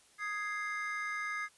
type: chord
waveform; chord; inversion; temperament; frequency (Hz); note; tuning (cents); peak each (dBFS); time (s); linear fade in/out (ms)
triangle; Ab major; second; equal; 1244.5 / 1661.2 / 2093; Eb6 / Ab6 / C7; 0 / 0 / 0; -38 / -38 / -37; 0.18-1.49; 50
effects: white hiss -64 dBFS RMS until 1.57 s + resampled to 24000 Hz